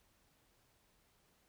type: silence
effects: pink hiss -73 dBFS RMS until 1.48 s